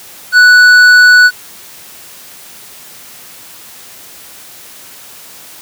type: tone with hard clipping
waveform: triangle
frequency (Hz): 1480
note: F#6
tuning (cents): 0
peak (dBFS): -3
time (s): 0.32-1.31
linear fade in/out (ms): 50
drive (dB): 11
effects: white hiss -34 dBFS RMS until 5.61 s + high-pass 80 Hz 12 dB/octave